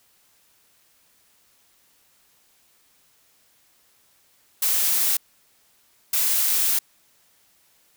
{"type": "noise bursts at uneven times", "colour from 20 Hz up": "blue", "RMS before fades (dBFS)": -21, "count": 2, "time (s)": [[4.62, 5.17], [6.13, 6.79]], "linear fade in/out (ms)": 5, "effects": ["white hiss -61 dBFS RMS until 7.96 s"]}